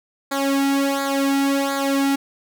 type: tone with flanger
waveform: sawtooth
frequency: 276.1 Hz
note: C#4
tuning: 7 cents flat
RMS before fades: -20 dBFS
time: 0.31-2.16 s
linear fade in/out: 10 ms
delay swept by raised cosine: 0.35 to 1.75 ms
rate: 1.4 Hz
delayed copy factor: -0.85
effects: none